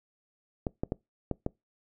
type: clicks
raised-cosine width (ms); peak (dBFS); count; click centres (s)
2; -16; 5; 0.668 / 0.835 / 0.921 / 1.313 / 1.464
effects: noise-tail reverb RT60 0.2 s tail -24 dB re dry